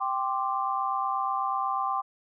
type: chord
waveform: sine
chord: G suspended fourth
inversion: none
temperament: equal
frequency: 784 / 1046.5 / 1174.7 Hz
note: G5 / C6 / D6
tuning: 0 / 0 / 0 cents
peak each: -30 dBFS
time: 0-2.02 s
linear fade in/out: 20 ms
effects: none